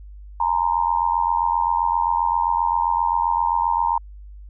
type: tone with amplitude modulation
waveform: sine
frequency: 933 Hz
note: A#5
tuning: 1 cent sharp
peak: -13 dBFS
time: 0.4-3.98 s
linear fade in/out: 5 ms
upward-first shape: sine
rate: 87.6 Hz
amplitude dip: 95%
effects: added 50 Hz sine -37 dBFS peak until 4.49 s